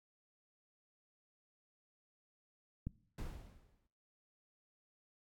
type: click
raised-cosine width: 5 ms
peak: -27 dBFS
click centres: 2.87 s
type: noise with exponential decay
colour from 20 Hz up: brown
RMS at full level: -40 dBFS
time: 3.18-3.87 s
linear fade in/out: 5 ms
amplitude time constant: 150 ms
effects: noise-tail reverb RT60 0.7 s tail -21 dB re dry + AAC 64 kbps